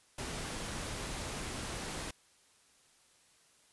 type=noise; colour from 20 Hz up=pink; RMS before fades=-40 dBFS; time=0.18-2.11 s; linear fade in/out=5 ms; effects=white hiss -66 dBFS RMS until 3.72 s + resampled to 24000 Hz